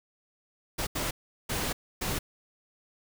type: noise bursts at uneven times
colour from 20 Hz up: pink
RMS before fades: -31 dBFS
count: 4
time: 0.78-0.87 / 0.95-1.11 / 1.49-1.73 / 2.01-2.19 s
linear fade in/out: 10 ms
effects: none